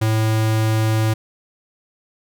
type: tone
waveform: square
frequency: 110 Hz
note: A2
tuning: in tune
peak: -16 dBFS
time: 0.01-1.14 s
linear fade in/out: 10 ms
effects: none